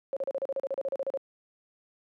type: tone bursts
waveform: sine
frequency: 544 Hz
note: C#5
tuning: 33 cents flat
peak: -27 dBFS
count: 15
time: 0.13-1.173 s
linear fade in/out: 0 ms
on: 35 ms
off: 37 ms
effects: high-pass 300 Hz 12 dB/octave